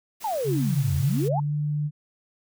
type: noise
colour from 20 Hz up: white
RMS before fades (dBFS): -41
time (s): 0.2-1.29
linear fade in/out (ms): 20
type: exponential two-way sweep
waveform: sine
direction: down then up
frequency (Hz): 930 to 78.3 to 930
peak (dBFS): -24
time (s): 0.24-1.4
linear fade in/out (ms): 5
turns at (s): 0.96
type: tone with pitch glide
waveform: sine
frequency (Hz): 139.4 to 148.54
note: C#3 to D3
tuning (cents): +10 to +20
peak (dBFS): -23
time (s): 0.44-1.91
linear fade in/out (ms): 50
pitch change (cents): +110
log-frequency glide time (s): 1.15-1.54
effects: none